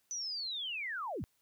sine linear sweep, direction down, 6040 to 49.84 Hz, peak -36 dBFS, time 0.11-1.24 s, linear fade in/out 0 ms, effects white hiss -75 dBFS RMS until 1.41 s

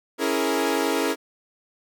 sawtooth chord, A# half-diminished seventh, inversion first, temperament equal, 277.2 / 329.6 / 415.3 / 466.2 Hz, C#4 / E4 / G#4 / A#4, 0 / 0 / 0 / 0 cents, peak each -23 dBFS, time 0.18-1.16 s, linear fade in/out 50 ms, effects none

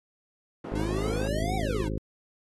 white band-pass noise, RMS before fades -38 dBFS, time 0.64-1.28 s, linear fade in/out 5 ms, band 120 to 550 Hz, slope 12 dB/octave
harmonic tone, 52.6 Hz, G#1, 23 cents sharp, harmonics 1 / 2 / 3 / 4 / 5 / 6 / 7 / 8 / 10, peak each -32 / -35 / -37 / -38 / -39 / -40 / -40 / -41 / -42 dBFS, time 0.72-1.98 s, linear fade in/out 0 ms
square exponential two-way sweep, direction up then down, 293.7 to 779 to 293.7 Hz, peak -33 dBFS, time 0.75-1.88 s, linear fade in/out 5 ms, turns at 1.56 s
effects AAC 32 kbps

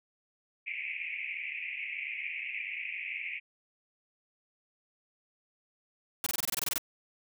pink band-pass noise, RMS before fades -38 dBFS, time 0.66-3.4 s, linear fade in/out 20 ms, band 2100 to 2600 Hz, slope 96 dB/octave
white noise bursts, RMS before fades -31 dBFS, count 12, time 6.24-6.781 s, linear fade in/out 2 ms, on 24 ms, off 23 ms
effects none

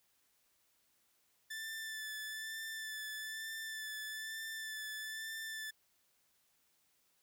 sawtooth tone with vibrato, 1759 Hz, A6, 1 cent flat, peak -38 dBFS, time 1.5-5.71 s, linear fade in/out 10 ms, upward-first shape sine, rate 1.1 Hz, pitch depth 20 cents each way, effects white hiss -75 dBFS RMS until 7.22 s

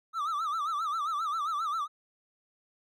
triangle tone with vibrato, 1244.5 Hz, D#6, in tune, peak -27 dBFS, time 0.13-1.88 s, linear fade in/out 50 ms, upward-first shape sine, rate 7.5 Hz, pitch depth 140 cents each way, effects none

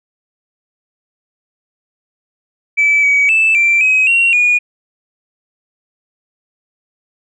sine tone with pitch steps, 2307 / 2268 / 2635 / 2352 / 2536 / 2744 / 2447 Hz, D7 / C#7 / E7 / D7 / D#7 / F7 / D#7, -31 / +39 / -1 / +2 / +32 / -31 / -29 cents, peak -7 dBFS, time 2.77-4.59 s, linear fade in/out 20 ms, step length 260 ms, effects tanh soft clip ceiling -5 dBFS

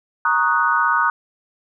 sine chord, D# minor seventh, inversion second, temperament equal, 932.3 / 1108.7 / 1244.5 / 1480 Hz, A#5 / C#6 / D#6 / F#6, 0 / 0 / 0 / 0 cents, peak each -21 / -23 / -19 / -19 dBFS, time 0.25-1.1 s, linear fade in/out 2 ms, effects none

